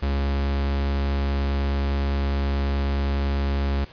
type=tone; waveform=45% pulse; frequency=69.6 Hz; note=C#2; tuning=8 cents sharp; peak=-21 dBFS; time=0.02-3.85 s; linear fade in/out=10 ms; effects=pink hiss -47 dBFS RMS until 3.92 s + resampled to 11025 Hz